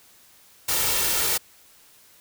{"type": "noise with comb filter", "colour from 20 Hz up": "white", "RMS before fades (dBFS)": -23, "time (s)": [0.68, 1.38], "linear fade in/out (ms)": 10, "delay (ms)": 2.2, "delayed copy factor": 0.5, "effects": ["white hiss -54 dBFS RMS until 2.2 s"]}